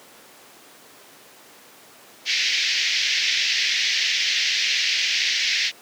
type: band-pass noise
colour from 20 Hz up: pink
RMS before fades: -22 dBFS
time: 2.25-5.72 s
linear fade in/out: 50 ms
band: 1900 to 5800 Hz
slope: 48 dB/octave
effects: pink hiss -47 dBFS RMS until 5.81 s + high-pass 300 Hz 12 dB/octave